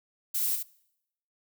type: noise with echo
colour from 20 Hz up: violet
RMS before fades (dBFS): -29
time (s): 0.34-0.56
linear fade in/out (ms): 10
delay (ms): 71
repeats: 1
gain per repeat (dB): -5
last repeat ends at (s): 0.631
effects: noise-tail reverb RT60 0.8 s tail -23 dB re dry